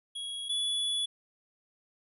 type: tone pair in turn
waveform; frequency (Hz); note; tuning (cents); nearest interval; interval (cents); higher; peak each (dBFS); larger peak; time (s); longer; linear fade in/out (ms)
square; 3322 / 3415; G#7 / G#7; 0 / +48; unison; 48; second; -36 / -29; second; 0.15-0.49 / 0.49-1.06; second; 10
effects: resampled to 32000 Hz